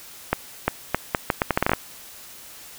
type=accelerating click train; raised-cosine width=0.5 ms; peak=-3 dBFS; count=13; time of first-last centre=0.33-1.734 s; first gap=350 ms; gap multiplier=0.76; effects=white hiss -43 dBFS RMS until 2.78 s